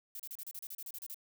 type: noise bursts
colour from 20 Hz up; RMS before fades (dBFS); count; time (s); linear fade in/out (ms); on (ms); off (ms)
violet; -44; 13; 0.15-1.144; 2; 46; 33
effects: none